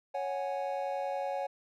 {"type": "chord", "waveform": "triangle", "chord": "C# suspended fourth", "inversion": "none", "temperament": "equal", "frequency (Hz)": [554.4, 740, 830.6], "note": ["C#5", "F#5", "G#5"], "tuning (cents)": [0, 0, 0], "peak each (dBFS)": [-33, -35, -36], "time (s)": [0.14, 1.47], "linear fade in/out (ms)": 10, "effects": []}